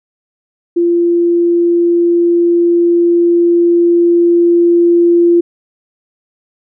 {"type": "tone with level ramp", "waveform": "sine", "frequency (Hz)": 344, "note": "F4", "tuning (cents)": -26, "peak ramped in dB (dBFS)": [-8, -5], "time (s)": [0.76, 5.41], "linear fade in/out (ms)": 10, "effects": []}